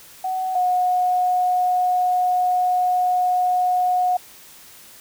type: tone pair in turn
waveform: sine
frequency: 748 / 727.1 Hz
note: F#5 / F#5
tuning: +19 / -30 cents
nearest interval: unison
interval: 49 cents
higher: first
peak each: -21 / -16 dBFS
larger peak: second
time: 0.24-0.55 / 0.55-4.17 s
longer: second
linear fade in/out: 5 ms
effects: white hiss -45 dBFS RMS until 5 s